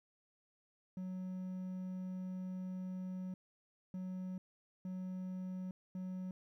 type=tone bursts at uneven times; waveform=triangle; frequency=185 Hz; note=F#3; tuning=in tune; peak=-38 dBFS; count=4; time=0.97-3.34 / 3.94-4.38 / 4.85-5.71 / 5.95-6.31 s; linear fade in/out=2 ms; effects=13-bit

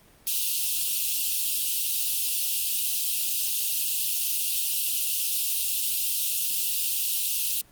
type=high-pass noise; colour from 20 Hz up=white; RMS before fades=-26 dBFS; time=0.27-7.61 s; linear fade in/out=0 ms; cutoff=2600 Hz; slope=96 dB/octave; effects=pink hiss -56 dBFS RMS until 7.71 s + Opus 32 kbps

